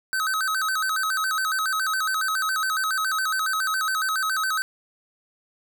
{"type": "tone with vibrato", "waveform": "square", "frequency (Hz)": 1400, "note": "F6", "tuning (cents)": 4, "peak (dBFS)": -23, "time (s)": [0.13, 4.62], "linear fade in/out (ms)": 0, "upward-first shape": "square", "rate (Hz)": 7.2, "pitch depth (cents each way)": 160, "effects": []}